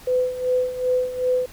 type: tone with tremolo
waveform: sine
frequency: 504 Hz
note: B4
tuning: 35 cents sharp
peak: -16 dBFS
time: 0.07-1.46 s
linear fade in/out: 5 ms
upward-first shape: sine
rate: 2.6 Hz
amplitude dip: 75%
effects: pink hiss -45 dBFS RMS until 1.52 s